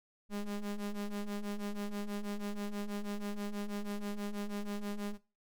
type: ring-modulated tone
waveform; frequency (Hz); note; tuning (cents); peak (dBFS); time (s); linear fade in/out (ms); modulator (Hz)
square; 101.9; G#2; -32; -33; 0.29-5.18; 50; 105
effects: noise-tail reverb RT60 0.3 s tail -18 dB re dry + MP3 96 kbps